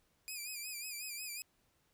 10% pulse tone with vibrato, 2438 Hz, D#7, 36 cents flat, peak -33 dBFS, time 0.28-1.42 s, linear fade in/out 0 ms, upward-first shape sine, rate 5.5 Hz, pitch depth 82 cents each way, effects pink hiss -75 dBFS RMS until 1.93 s

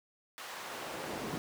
brown noise with high-pass filter sweep, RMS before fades -41 dBFS, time 0.38-1.38 s, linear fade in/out 0 ms, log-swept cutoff 1300 to 210 Hz, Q 0.71, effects none

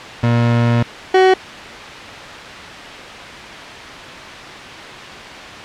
30% pulse tone pair in turn, 118.3 / 375.6 Hz, A#2 / F#4, +26 / +26 cents, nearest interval octave + minor sixth, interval 2000 cents, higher second, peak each -9 / -5 dBFS, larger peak second, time 0.23-0.83 / 1.14-1.34 s, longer first, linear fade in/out 5 ms, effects white hiss -30 dBFS RMS until 5.64 s + low-pass 3000 Hz 12 dB/octave

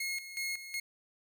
sawtooth tone with tremolo, 2161 Hz, C#7, 45 cents flat, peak -30 dBFS, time 0-0.8 s, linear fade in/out 5 ms, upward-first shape square, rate 2.7 Hz, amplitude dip 70%, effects none

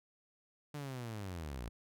sawtooth linear sweep, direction down, 150 to 52.5 Hz, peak -37 dBFS, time 0.74-1.69 s, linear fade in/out 5 ms, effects none

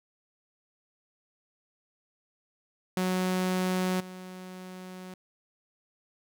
sawtooth tone with level steps, 184.4 Hz, F#3, 6 cents flat, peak -22 / -37 dBFS, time 2.97-5.14 s, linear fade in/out 2 ms, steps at 4 s, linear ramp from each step 5 ms, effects none

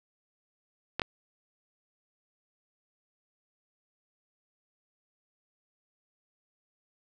clicks, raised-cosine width 0.3 ms, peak -13 dBFS, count 2, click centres 0.996 / 1.018 s, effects none

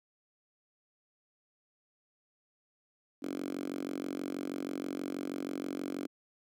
5% pulse tone with high-pass filter, 46.25 Hz, F#1, in tune, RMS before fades -38 dBFS, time 3.22-6.07 s, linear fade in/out 10 ms, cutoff 280 Hz, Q 4.6, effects none

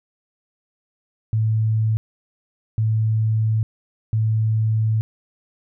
sine tone bursts at uneven times, 110 Hz, A2, in tune, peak -16 dBFS, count 3, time 1.33-1.97 / 2.78-3.63 / 4.13-5.01 s, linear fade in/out 0 ms, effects none

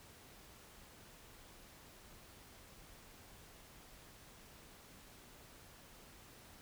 silence, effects pink hiss -59 dBFS RMS until 6.61 s

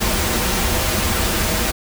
pink noise with comb filter, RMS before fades -19 dBFS, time 0-1.72 s, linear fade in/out 20 ms, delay 7.1 ms, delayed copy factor -0.55, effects none

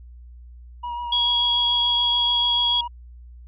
triangle tone with vibrato, 959 Hz, A#5, 49 cents sharp, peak -25 dBFS, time 0.83-2.88 s, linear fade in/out 10 ms, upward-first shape triangle, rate 6.9 Hz, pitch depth 22 cents each way
sine tone, 3322 Hz, G#7, in tune, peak -17 dBFS, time 1.12-2.81 s, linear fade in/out 5 ms
effects added 60 Hz sine -40 dBFS peak until 3.47 s + resampled to 8000 Hz

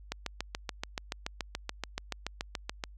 click train, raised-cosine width 0.2 ms, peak -16 dBFS, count 20, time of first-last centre 0.12-2.838 s, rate 6.99 Hz, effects added 50 Hz sine -48 dBFS peak until 2.97 s

